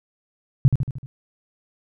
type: tone with echo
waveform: sine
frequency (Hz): 132.5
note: C3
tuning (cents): +22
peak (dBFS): -8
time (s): 0.65-0.68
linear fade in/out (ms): 0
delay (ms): 76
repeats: 5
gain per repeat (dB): -5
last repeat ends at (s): 1.06
effects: none